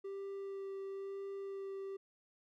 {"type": "tone with vibrato", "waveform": "triangle", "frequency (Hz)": 392, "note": "G4", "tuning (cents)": 0, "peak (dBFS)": -39, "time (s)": [0.04, 1.97], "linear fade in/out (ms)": 10, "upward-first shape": "sine", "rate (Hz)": 1, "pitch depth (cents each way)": 10, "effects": []}